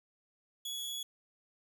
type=tone with amplitude modulation; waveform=sawtooth; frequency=3374 Hz; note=G#7; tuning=27 cents sharp; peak=-33 dBFS; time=0.65-1.03 s; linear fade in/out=5 ms; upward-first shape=sine; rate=131 Hz; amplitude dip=30%; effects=none